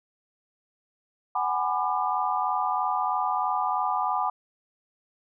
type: chord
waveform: sine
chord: G# half-diminished seventh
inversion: third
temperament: just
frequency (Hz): 747.5 / 830.6 / 996.7 / 1196.1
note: F#5 / G#5 / B5 / D6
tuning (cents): +17 / 0 / +16 / +31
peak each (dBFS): -29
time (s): 1.35-4.3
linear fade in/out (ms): 5
effects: none